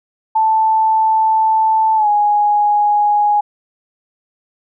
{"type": "tone with pitch glide", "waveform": "sine", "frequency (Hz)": [880, 830.6], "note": ["A5", "G#5"], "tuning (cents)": [0, 0], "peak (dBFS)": -10, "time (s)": [0.35, 3.41], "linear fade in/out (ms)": 10, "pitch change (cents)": -100, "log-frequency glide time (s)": [1.96, 2.08], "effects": []}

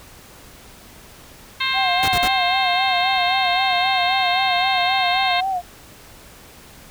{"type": "harmonic tone", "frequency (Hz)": 528, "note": "C5", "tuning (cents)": 16, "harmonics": [2, 3, 4, 5, 6, 7, 8], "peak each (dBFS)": [-26, -28, -24, -27, -29, -25, -29], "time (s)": [1.6, 5.41], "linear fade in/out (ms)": 10}
{"type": "tone with vibrato", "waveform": "sine", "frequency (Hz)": 740, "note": "F#5", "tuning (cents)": 0, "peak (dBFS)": -19, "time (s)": [1.73, 5.62], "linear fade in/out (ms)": 50, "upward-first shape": "sine", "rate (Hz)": 3.8, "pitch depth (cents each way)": 87}
{"type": "noise bursts", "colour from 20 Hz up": "pink", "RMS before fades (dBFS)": -25, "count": 3, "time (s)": [2.03, 2.277], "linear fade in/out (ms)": 0, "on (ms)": 49, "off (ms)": 50}
{"effects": ["pink hiss -44 dBFS RMS until 6.9 s"]}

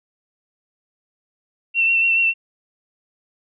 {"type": "tone with vibrato", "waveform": "sine", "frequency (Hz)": 2706, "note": "E7", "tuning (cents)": 45, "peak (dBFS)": -14, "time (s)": [1.74, 2.34], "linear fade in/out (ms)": 50, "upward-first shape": "sine", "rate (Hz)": 7, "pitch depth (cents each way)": 23, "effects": []}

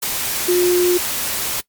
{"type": "tone in noise", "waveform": "sine", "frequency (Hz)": 356.6, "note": "F4", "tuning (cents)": 36, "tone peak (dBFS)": -12, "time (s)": [0.48, 0.98], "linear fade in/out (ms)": 10, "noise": "white", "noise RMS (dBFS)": -22, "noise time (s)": [0.02, 1.61], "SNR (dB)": 7, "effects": ["noise-tail reverb RT60 0.1 s tail -20 dB re dry", "MP3 96 kbps"]}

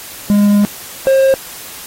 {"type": "tone pair in turn", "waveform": "triangle", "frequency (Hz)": [204.9, 535.1], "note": ["G#3", "C5"], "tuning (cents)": [-23, 39], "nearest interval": "octave + perfect fourth", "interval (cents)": 1662, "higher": "second", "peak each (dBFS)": -5, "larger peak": "neither", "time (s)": [[0.3, 0.65], [1.07, 1.34]], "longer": "first", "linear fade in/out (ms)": 0, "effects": ["white hiss -31 dBFS RMS until 1.86 s", "AAC 48 kbps"]}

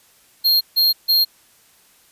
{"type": "tone bursts", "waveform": "square", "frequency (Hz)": 4227, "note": "C8", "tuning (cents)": 17, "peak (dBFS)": -13, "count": 3, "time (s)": [0.44, 1.25], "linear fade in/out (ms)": 20, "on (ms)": 170, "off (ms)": 150, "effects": ["white hiss -54 dBFS RMS until 2.11 s", "resampled to 32000 Hz"]}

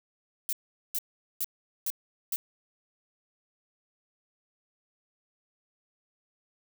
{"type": "noise bursts", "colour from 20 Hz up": "violet", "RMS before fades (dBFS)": -30, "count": 5, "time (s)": [0.49, 2.36], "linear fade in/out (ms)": 0, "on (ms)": 38, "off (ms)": 420, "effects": []}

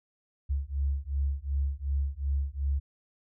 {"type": "beating tone pair", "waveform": "sine", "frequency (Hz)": [68.3, 71], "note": ["C#2", "C#2"], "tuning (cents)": [-25, 42], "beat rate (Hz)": 2.7, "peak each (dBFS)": -30, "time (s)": [0.49, 2.8], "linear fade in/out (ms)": 20, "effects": []}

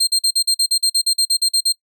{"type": "tone bursts", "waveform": "30% pulse", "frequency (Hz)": 4186, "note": "C8", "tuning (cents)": 0, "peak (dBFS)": -10, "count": 15, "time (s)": [0, 1.725], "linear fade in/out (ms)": 10, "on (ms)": 73, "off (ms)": 45, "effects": ["noise-tail reverb RT60 0.1 s tail -23 dB re dry"]}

